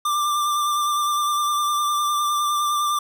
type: tone with vibrato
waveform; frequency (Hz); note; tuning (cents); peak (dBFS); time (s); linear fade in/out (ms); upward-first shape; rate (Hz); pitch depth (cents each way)
square; 1184; D6; +14; -20; 0.05-2.99; 5; sine; 9.8; 22
effects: none